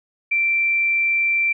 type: tone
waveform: sine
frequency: 2349 Hz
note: D7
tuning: in tune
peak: -16 dBFS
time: 0.31-1.53 s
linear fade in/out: 10 ms
effects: none